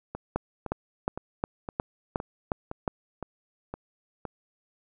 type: two click trains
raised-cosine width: 1 ms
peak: -20 / -12 dBFS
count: 9 / 8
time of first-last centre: 0.15-4.253 / 0.36-2.878 s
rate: 1.95 / 2.78 Hz
effects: none

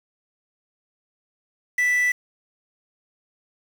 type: tone with quantisation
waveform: triangle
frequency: 1975.5 Hz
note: B6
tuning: in tune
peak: -16 dBFS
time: 1.78-2.12 s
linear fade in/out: 5 ms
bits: 6
effects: none

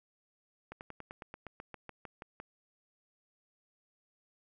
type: slowing click train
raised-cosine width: 0.5 ms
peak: -29 dBFS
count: 14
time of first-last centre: 0.72-2.401 s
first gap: 89 ms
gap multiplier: 1.06
effects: none

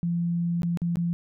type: tone with dropouts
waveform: sine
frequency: 171.3 Hz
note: F3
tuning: 33 cents flat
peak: -23 dBFS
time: 0.03-1.13 s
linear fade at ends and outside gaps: 0 ms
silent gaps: 0.62-0.632 / 0.773-0.818 / 0.957-0.97 s
effects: none

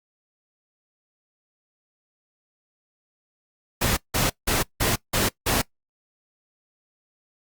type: noise bursts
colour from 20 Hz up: pink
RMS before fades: -22 dBFS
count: 6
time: 3.81-5.62 s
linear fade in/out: 10 ms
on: 160 ms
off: 170 ms
effects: noise-tail reverb RT60 0.1 s tail -21 dB re dry + Opus 48 kbps

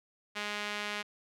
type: tone with band-pass filter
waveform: sawtooth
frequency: 207.7 Hz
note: G#3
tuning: in tune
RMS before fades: -37 dBFS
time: 0.35-1.03 s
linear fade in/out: 20 ms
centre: 2500 Hz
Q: 1.1
effects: none

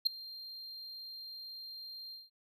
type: tone with ADSR envelope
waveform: triangle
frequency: 4186 Hz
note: C8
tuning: in tune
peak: -21 dBFS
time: 0.05-2.3 s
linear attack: 16 ms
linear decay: 7 ms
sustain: -22 dB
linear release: 180 ms
effects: none

